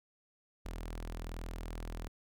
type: tone with notch filter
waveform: sawtooth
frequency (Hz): 41.2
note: E1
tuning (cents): 0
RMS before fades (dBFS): -42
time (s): 0.65-2.08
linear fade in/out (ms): 10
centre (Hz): 130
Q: 1.7
effects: none